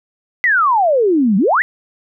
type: exponential two-way sweep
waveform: sine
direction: down then up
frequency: 2047 to 182.7 to 2047 Hz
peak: -10 dBFS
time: 0.44-1.62 s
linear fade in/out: 0 ms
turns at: 1.37 s
effects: none